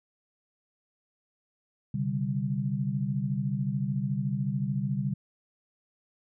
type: chord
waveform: sine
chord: C suspended second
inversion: none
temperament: equal with one note detuned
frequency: 130.81 / 144.56 / 196 Hz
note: C3 / D3 / G3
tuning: 0 / -27 / 0 cents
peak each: -31 dBFS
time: 1.94-5.14 s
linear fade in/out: 5 ms
effects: none